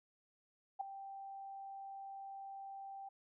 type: tone with ADSR envelope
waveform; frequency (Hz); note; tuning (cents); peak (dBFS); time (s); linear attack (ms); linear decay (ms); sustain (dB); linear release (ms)
sine; 784; G5; 0; -33; 0.79-3.09; 19; 5; -13; 8
effects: none